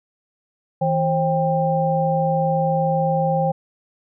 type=tone cluster; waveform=sine; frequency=161.6 / 534 / 792 Hz; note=E3 / C5 / G5; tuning=-34 / +35 / +18 cents; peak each=-21 dBFS; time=0.81-3.52 s; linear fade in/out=10 ms; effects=none